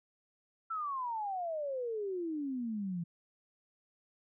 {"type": "exponential sweep", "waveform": "sine", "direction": "down", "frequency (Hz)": [1348, 165.6], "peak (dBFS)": -34, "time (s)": [0.7, 3.04], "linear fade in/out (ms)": 10, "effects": []}